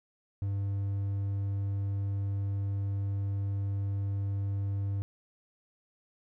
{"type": "tone", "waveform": "triangle", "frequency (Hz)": 99.3, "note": "G2", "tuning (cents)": 23, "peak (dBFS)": -27, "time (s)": [0.42, 5.02], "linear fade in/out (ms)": 0, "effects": []}